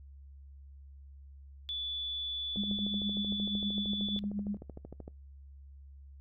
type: tone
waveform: sine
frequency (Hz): 3460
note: A7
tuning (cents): -30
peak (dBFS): -34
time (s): 1.69-4.19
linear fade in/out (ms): 0
type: click train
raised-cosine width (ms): 2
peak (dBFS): -31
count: 34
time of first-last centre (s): 2.56-5.079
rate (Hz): 13.1
type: tone with tremolo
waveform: sine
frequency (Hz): 204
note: G#3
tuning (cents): -31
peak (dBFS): -30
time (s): 2.57-4.57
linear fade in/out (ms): 0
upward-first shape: triangle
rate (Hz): 8.4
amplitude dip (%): 70
effects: noise-tail reverb RT60 0.2 s tail -24 dB re dry + added 69 Hz sine -49 dBFS peak until 6.2 s

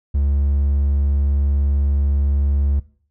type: tone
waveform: triangle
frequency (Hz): 70.5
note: C#2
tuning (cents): +30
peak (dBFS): -13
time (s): 0.14-2.8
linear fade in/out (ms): 10
effects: noise-tail reverb RT60 0.5 s tail -19 dB re dry

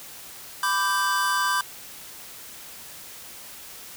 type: chord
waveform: square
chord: G major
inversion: first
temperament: equal with one note detuned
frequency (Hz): 998.1 / 1174.7 / 1568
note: B5 / D6 / G6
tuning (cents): +18 / 0 / 0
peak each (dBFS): -27 / -27 / -26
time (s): 0.63-1.61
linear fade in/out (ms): 2
effects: white hiss -42 dBFS RMS until 3.96 s

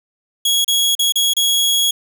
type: tone with dropouts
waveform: sawtooth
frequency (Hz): 3328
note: G#7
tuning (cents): +3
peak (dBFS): -10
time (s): 0.45-1.91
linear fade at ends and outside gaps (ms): 5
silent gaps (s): 0.646-0.679 / 0.952-0.992 / 1.123-1.156 / 1.336-1.366
effects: none

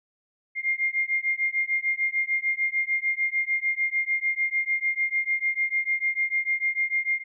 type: beating tone pair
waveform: sine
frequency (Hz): 2113 / 2119.7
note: C7 / C7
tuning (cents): +16 / +22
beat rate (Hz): 6.7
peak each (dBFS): -26 / -26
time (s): 0.55-7.24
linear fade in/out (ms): 50
effects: none

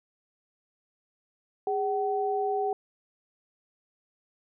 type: tone pair together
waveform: sine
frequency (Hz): 409.7 / 759.2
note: G#4 / F#5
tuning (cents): -24 / +44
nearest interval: major seventh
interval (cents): 1068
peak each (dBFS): -28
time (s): 1.67-2.73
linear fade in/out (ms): 2
effects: none

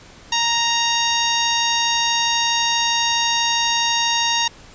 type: harmonic tone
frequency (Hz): 932.3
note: A#5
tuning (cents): 0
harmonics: 1 / 2 / 3 / 4 / 5 / 6 / 7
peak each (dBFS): -22 / -26 / -24 / -22 / -29 / -25 / -27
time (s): 0.32-4.48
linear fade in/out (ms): 5
effects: pink hiss -44 dBFS RMS until 4.74 s + resampled to 16000 Hz

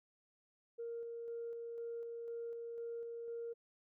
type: tone with tremolo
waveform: sine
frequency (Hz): 466.2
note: A#4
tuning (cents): 0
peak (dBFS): -40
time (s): 0.78-3.54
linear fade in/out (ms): 20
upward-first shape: square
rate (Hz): 2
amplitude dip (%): 25
effects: tanh soft clip ceiling -36 dBFS

